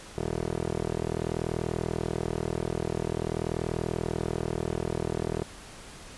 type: tone with band-pass filter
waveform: 15% pulse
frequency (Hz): 40.47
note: E1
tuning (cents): -31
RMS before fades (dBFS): -31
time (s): 0.18-5.44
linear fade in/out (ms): 0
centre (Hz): 400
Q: 1.1
effects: pink hiss -46 dBFS RMS until 6.17 s + resampled to 24000 Hz